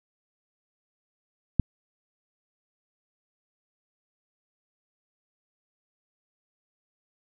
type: click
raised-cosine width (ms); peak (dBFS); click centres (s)
5; -7; 1.597
effects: none